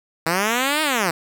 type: linear two-way sweep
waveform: 5% pulse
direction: up then down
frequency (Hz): 157 to 317 to 157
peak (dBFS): -7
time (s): 0.26-1.11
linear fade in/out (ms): 5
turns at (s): 0.82
effects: none